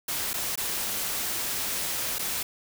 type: noise with dropouts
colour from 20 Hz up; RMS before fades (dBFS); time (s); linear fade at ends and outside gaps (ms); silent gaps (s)
white; -30; 0.08-2.43; 5; 0.333-0.339 / 0.557-0.575 / 2.185-2.192
effects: none